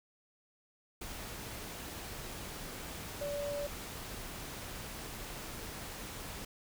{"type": "tone in noise", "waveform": "sine", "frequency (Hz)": 576, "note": "D5", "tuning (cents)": -34, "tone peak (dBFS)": -35, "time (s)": [3.21, 3.67], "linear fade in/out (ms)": 5, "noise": "pink", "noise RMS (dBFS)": -44, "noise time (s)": [1.01, 6.45], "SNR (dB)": 6, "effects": []}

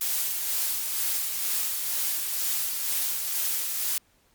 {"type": "noise with tremolo", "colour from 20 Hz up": "blue", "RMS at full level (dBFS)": -26, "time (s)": [0.01, 3.98], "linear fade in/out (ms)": 2, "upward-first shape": "sine", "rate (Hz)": 2.1, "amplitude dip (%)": 35, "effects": ["pink hiss -64 dBFS RMS until 4.34 s", "MP3 96 kbps"]}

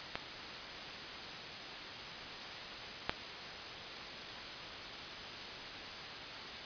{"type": "clicks", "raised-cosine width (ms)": 0.3, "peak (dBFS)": [-19, -14], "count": 2, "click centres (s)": [0.155, 3.095], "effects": ["white hiss -44 dBFS RMS until 6.65 s", "resampled to 11025 Hz"]}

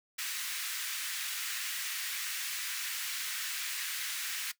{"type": "high-pass noise", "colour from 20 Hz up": "pink", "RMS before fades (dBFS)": -37, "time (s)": [0.18, 4.52], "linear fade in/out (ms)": 10, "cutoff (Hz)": 1600, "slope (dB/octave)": 24, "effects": ["noise-tail reverb RT60 0.1 s tail -17 dB re dry"]}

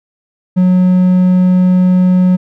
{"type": "tone", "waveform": "triangle", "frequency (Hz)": 182.7, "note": "F#3", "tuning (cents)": -22, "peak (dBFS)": -4, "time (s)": [0.56, 2.37], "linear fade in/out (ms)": 20, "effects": []}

